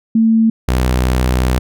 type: tone pair in turn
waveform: sine / sawtooth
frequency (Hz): 224.1 / 62.89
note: A3 / B1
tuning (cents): +32 / +32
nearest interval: octave + minor seventh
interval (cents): 2200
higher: first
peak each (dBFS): -8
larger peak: neither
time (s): 0.15-0.5 / 0.68-1.59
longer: second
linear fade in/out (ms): 5
effects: none